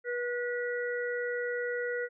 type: harmonic tone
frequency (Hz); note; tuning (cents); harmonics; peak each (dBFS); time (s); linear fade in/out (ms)
485.3; B4; -30; 1 / 3 / 4; -32 / -37 / -38; 0.04-2.09; 50
effects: none